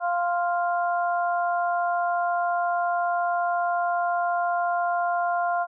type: harmonic tone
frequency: 349.2 Hz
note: F4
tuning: in tune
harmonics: 2 / 3 / 4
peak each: -23 / -30 / -30 dBFS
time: 0-5.67 s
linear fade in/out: 50 ms
effects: none